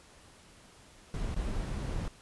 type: noise with dropouts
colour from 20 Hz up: brown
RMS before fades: -34 dBFS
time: 1.14-2.08 s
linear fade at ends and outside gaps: 1 ms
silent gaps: 1.344-1.364 s
effects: pink hiss -57 dBFS RMS until 2.21 s + resampled to 24000 Hz